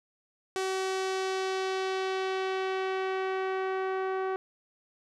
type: tone with low-pass filter sweep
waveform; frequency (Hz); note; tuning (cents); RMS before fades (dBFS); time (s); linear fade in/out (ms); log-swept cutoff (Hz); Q
sawtooth; 379.5; F#4; +44; -31; 0.56-4.36; 0; 8200 to 1400; 1
effects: none